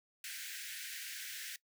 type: high-pass noise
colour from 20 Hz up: pink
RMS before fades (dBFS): -45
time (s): 0.24-1.56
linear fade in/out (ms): 2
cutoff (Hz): 1500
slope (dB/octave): 96
effects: noise-tail reverb RT60 0.1 s tail -19 dB re dry